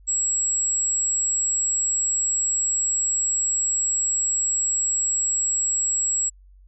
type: tone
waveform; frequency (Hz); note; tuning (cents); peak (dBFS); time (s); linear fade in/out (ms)
sine; 7700; B8; -45; -20; 0.07-6.3; 20
effects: added 47 Hz sine -47 dBFS peak until 6.67 s